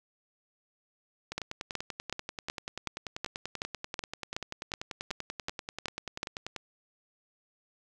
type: two click trains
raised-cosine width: 0.2 ms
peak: -19 / -15 dBFS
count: 55 / 14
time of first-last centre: 1.32-6.563 / 1.38-6.231 s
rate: 10.3 / 2.68 Hz
effects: none